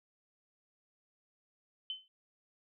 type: tone with exponential decay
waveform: sine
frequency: 3057 Hz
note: G7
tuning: 44 cents flat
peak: -33 dBFS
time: 1.9-2.08 s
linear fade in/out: 1 ms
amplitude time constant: 39 ms
effects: none